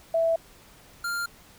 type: tone pair in turn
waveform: sine / square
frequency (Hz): 659.3 / 1397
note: E5 / F6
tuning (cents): 0 / 0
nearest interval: octave + minor second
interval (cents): 1300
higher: second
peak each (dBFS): -20 / -28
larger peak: first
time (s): 0.14-0.36 / 1.04-1.26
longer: neither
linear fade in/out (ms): 5
effects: pink hiss -53 dBFS RMS until 1.58 s